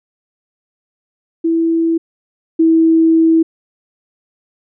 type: tone pair in turn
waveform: sine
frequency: 329.6 / 325.3 Hz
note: E4 / E4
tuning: 0 / -23 cents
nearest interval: unison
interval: 23 cents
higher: first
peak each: -11 / -7 dBFS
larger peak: second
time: 1.44-1.98 / 2.59-3.43 s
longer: second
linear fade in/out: 10 ms
effects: none